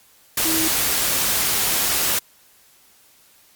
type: tone in noise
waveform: sine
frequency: 321.8 Hz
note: E4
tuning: 42 cents flat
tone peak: -23 dBFS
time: 0.45-0.68 s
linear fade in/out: 5 ms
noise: white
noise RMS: -20 dBFS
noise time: 0.37-2.19 s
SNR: -6 dB
effects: white hiss -54 dBFS RMS until 3.55 s + Opus 48 kbps